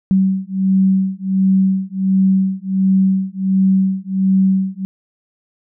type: beating tone pair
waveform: sine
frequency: 190.2 / 191.6 Hz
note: F#3 / G3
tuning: +48 / -39 cents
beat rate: 1.4 Hz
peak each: -15 dBFS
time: 0.11-4.85 s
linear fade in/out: 0 ms
effects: none